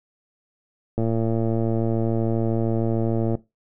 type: click train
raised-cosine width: 2 ms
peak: -11 dBFS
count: 269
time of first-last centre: 0.98-3.352 s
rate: 113 Hz
effects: noise-tail reverb RT60 0.2 s tail -17 dB re dry